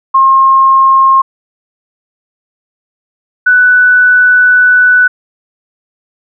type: tone pair in turn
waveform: sine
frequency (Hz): 1070 / 1489.4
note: C6 / F#6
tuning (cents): +38 / +11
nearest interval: tritone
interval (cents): 573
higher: second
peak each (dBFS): -3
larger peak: neither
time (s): 0.14-1.22 / 3.46-5.08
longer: second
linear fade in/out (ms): 10
effects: none